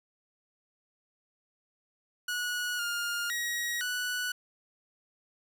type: tone with pitch steps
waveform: sawtooth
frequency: 1461 / 1413 / 1899 / 1479 Hz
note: F#6 / F6 / A#6 / F#6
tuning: -22 / +20 / +32 / -1 cents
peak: -27 dBFS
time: 2.28-4.32 s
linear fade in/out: 5 ms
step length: 510 ms
effects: none